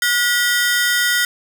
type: ring-modulated tone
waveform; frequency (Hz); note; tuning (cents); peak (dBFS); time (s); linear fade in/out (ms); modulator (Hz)
sawtooth; 1692; G#6; +32; -8; 0.02-1.25; 2; 248
effects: none